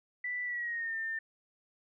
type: tone with pitch glide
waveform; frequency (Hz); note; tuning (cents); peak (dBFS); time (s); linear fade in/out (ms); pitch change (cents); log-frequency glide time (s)
sine; 1975.5 to 1801.1; B6 to A6; 0 to +40; -33; 0.24-1.19; 5; -160; 0.44-0.96
effects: none